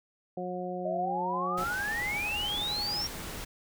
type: harmonic tone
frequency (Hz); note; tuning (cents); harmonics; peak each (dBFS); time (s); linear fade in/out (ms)
180.8; F#3; -40; 1 / 2 / 3 / 4; -38 / -38 / -38 / -38; 0.37-1.64; 5
type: exponential sweep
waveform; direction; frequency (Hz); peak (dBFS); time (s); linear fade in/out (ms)
sine; up; 609 to 5650; -30; 0.85-3.07; 5
type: tone with tremolo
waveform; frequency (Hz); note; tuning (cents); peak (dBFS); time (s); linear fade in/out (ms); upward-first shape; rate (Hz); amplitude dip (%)
sine; 830.6; G#5; 0; -38; 1.33-3.03; 10; sine; 11; 50
type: noise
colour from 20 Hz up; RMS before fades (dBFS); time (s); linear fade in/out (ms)
pink; -40; 1.57-3.45; 10
effects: none